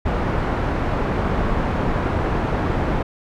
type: low-pass noise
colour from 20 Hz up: pink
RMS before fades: -21 dBFS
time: 0.05-3.03 s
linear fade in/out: 10 ms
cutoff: 1300 Hz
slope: 12 dB/octave
effects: none